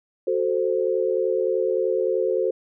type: chord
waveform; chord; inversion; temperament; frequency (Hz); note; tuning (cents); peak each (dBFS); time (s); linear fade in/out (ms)
sine; F# diminished; none; equal; 370 / 440 / 523.3; F#4 / A4 / C5; 0 / 0 / 0; -24; 0.27-2.51; 5
effects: none